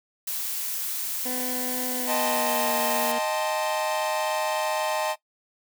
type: noise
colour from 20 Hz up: blue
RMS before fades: -30 dBFS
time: 0.27-3.12 s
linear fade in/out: 5 ms
type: tone with pitch glide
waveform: 20% pulse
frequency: 251.4 to 235.9 Hz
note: B3 to A#3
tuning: +31 to +21 cents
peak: -26 dBFS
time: 1.25-3.19 s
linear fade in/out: 10 ms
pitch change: -110 cents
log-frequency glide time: 1.95-2.69 s
type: chord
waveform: 45% pulse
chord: A half-diminished seventh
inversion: second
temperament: equal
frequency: 622.3 / 784 / 880 / 1046.5 Hz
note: Eb5 / G5 / A5 / C6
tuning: 0 / 0 / 0 / 0 cents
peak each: -28 / -33 / -29 / -34 dBFS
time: 2.06-5.16 s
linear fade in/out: 50 ms
effects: noise-tail reverb RT60 0.1 s tail -17 dB re dry